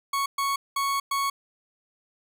40% pulse tone bursts at uneven times, 1108.7 Hz, C#6, in tune, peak -23 dBFS, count 4, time 0.13-0.26 / 0.38-0.56 / 0.76-1 / 1.11-1.3 s, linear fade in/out 5 ms, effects none

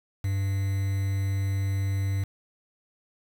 triangle tone with quantisation, 98 Hz, G2, in tune, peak -22 dBFS, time 0.24-2.24 s, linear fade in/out 5 ms, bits 7, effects none

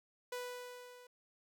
sawtooth tone with level ramp, 493.9 Hz, B4, in tune, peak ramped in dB -35 to -52 dBFS, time 0.32-1.07 s, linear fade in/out 5 ms, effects none

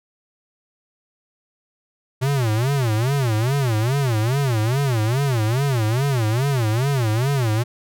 square tone with vibrato, 123.47 Hz, B2, in tune, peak -18 dBFS, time 2.21-7.64 s, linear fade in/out 20 ms, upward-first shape sine, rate 2.4 Hz, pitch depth 250 cents each way, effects none

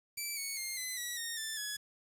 10% pulse tone with pitch steps, 2323 / 2219 / 2120 / 2026 / 1935.4 / 1849.1 / 1766.6 / 1687.8 Hz, D7 / C#7 / C7 / B6 / B6 / A#6 / A6 / G#6, -20 / +1 / +22 / +44 / -36 / -15 / +6 / +27 cents, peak -28 dBFS, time 0.17-1.77 s, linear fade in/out 10 ms, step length 200 ms, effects 9-bit

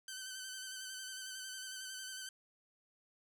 10% pulse tone with vibrato, 1532 Hz, G6, 40 cents flat, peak -35 dBFS, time 0.08-2.29 s, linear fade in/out 2 ms, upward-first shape square, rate 11 Hz, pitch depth 25 cents each way, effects none

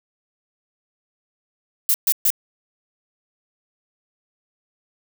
violet noise bursts, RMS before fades -17 dBFS, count 3, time 1.89-2.303 s, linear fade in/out 0 ms, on 51 ms, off 130 ms, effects none

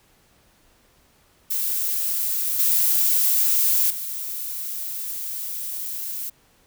violet noise with level steps, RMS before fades -24 / -19 / -30 dBFS, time 1.5-6.3 s, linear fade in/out 10 ms, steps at 2.59 / 3.9 s, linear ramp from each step 5 ms, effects pink hiss -59 dBFS RMS until 6.66 s

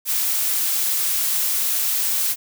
blue noise, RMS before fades -21 dBFS, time 0.05-2.36 s, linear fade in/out 50 ms, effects none

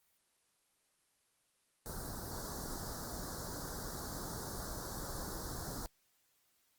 pink band-stop noise, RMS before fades -43 dBFS, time 1.86-5.86 s, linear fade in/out 0 ms, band 1600 to 4200 Hz, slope 48 dB/octave, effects white hiss -75 dBFS RMS until 6.78 s + Opus 24 kbps

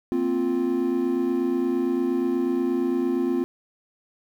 triangle chord, Bb suspended second, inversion none, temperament equal, 233.1 / 261.6 / 349.2 Hz, Bb3 / C4 / F4, 0 / 0 / 0 cents, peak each -28 / -22 / -22 dBFS, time 0.12-3.44 s, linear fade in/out 0 ms, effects tanh soft clip ceiling -10 dBFS + 9-bit

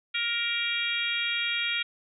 harmonic tone with a mistuned harmonic, 470.1 Hz, A#4, 15 cents sharp, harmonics 3 / 4 / 5 / 6 / 7 / 8, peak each -35 / -36 / -30 / -36 / -31 / -37 dBFS, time 0.14-1.83 s, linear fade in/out 10 ms, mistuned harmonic 6, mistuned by -25 cents, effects none

